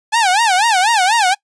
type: tone with vibrato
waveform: sawtooth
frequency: 826 Hz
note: G#5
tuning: 10 cents flat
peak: -7 dBFS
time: 0.12-1.35 s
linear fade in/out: 20 ms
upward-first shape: sine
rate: 4.1 Hz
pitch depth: 230 cents each way
effects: noise-tail reverb RT60 0.1 s tail -25 dB re dry + resampled to 22050 Hz